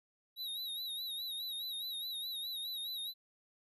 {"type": "tone with vibrato", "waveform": "square", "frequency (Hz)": 3843, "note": "B7", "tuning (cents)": -48, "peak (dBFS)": -39, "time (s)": [0.36, 3.14], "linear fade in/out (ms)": 50, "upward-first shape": "sine", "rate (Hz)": 4.8, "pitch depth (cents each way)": 75, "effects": []}